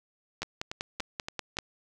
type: two click trains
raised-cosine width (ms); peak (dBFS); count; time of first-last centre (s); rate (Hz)
0.2; -18 / -15; 5 / 7; 0.43-1.57 / 0.42-1.587; 3.51 / 5.14
effects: none